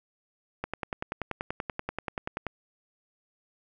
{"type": "click train", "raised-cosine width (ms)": 0.5, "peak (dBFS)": -16, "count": 20, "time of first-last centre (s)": [0.64, 2.467], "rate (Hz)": 10.4, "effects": []}